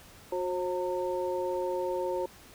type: tone cluster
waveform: sine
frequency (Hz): 363.3 / 536 / 911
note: F#4 / C5 / A#5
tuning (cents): -32 / +42 / -40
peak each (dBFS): -32 / -32 / -36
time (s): 0.32-2.26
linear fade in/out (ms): 5
effects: pink hiss -53 dBFS RMS until 2.54 s